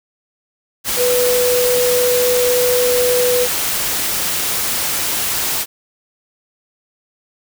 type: tone in noise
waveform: sine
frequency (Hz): 493.9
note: B4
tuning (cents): 0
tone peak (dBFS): -13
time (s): 0.96-3.48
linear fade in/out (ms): 50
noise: white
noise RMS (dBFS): -19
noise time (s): 0.84-5.66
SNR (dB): +3
effects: none